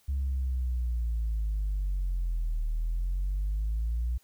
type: linear two-way sweep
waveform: sine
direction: down then up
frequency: 69.3 to 38.02 to 60.6 Hz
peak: -25 dBFS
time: 0.08-4.18 s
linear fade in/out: 10 ms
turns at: 2.66 s
effects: tanh soft clip ceiling -24 dBFS + white hiss -65 dBFS RMS until 4.23 s